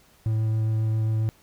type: tone with vibrato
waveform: triangle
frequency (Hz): 110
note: A2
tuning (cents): 0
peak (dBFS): -19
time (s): 0.26-1.29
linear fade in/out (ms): 0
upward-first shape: triangle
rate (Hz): 7.4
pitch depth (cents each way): 10
effects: pink hiss -58 dBFS RMS until 1.42 s